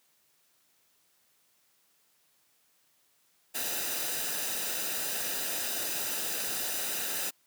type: noise with comb filter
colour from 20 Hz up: white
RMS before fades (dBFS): -33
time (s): 3.54-7.31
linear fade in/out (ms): 20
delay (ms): 0.91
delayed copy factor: -0.55
effects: white hiss -69 dBFS RMS until 7.46 s + high-pass 100 Hz 12 dB/octave